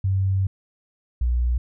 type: tone pair in turn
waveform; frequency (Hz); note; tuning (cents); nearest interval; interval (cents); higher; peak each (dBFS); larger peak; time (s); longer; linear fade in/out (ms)
sine; 96 / 60.48; G2 / B1; -36 / -36; minor sixth; 800; first; -18 / -18; neither; 0.04-0.47 / 1.21-1.58; first; 5
effects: none